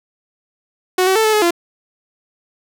sawtooth tone with pitch steps, 368.6 / 379.2 / 441.9 / 434 / 424.4 / 343.8 Hz, F#4 / F#4 / A4 / A4 / G#4 / F4, -7 / +43 / +7 / -24 / +38 / -27 cents, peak -8 dBFS, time 0.98-1.508 s, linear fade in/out 5 ms, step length 88 ms, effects none

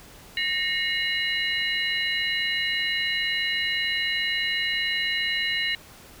sine tone cluster, 1843 / 2168 / 2867 / 3986 Hz, A#6 / C#7 / F7 / B7, -20 / -39 / +45 / +15 cents, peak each -28 / -29 / -28 / -31 dBFS, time 0.37-5.75 s, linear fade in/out 2 ms, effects pink hiss -48 dBFS RMS until 6.2 s

